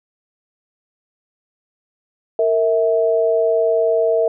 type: tone pair together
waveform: sine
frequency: 459.6 / 650 Hz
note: A#4 / E5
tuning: -25 / -24 cents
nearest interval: tritone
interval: 601 cents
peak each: -16 dBFS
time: 2.39-4.28 s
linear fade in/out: 2 ms
effects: none